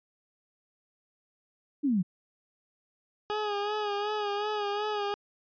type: exponential sweep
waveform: sine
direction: down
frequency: 306.7 to 168.9 Hz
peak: -23 dBFS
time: 1.83-2.03 s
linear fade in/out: 20 ms
type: tone with vibrato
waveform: 20% pulse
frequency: 415.3 Hz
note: G#4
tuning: in tune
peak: -24 dBFS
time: 3.3-5.14 s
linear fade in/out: 0 ms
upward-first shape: sine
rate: 2.7 Hz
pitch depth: 45 cents each way
effects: resampled to 11025 Hz